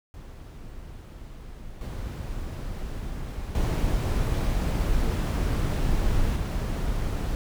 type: noise with level steps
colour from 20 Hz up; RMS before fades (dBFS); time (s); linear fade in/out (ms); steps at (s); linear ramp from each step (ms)
brown; -41 / -33 / -24 / -27; 0.14-7.35; 0; 1.81 / 3.55 / 6.36; 2
effects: none